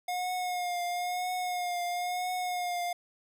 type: tone with vibrato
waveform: square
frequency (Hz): 717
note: F5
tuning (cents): +45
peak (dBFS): -31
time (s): 0.08-2.93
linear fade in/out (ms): 5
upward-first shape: triangle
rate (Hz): 1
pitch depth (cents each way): 38
effects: none